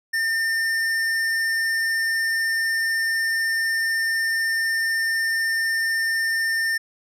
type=tone with hard clipping; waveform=sine; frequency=1806 Hz; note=A6; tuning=45 cents sharp; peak=-22 dBFS; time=0.13-6.78 s; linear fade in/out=10 ms; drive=12 dB; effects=none